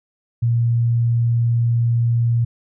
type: tone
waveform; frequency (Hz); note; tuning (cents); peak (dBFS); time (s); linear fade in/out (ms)
sine; 117.6; A#2; +16; -14; 0.42-2.45; 10
effects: none